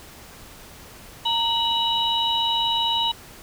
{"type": "tone cluster", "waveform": "sine", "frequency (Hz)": [921, 2953, 3834], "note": ["A#5", "F#7", "A#7"], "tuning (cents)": [-21, -4, 48], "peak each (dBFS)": -24, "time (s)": [1.25, 3.12], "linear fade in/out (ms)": 10, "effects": ["pink hiss -44 dBFS RMS until 3.42 s"]}